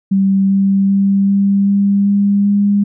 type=tone with pitch steps; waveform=sine; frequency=194.3 / 195.65 / 197.01 / 198.38 / 199.76 / 201.2 / 202.6 Hz; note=G3 / G3 / G3 / G3 / G3 / G3 / G#3; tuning=-15 / -3 / +9 / +21 / +33 / +45 / -43 cents; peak=-9 dBFS; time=0.11-2.84 s; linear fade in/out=10 ms; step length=390 ms; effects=none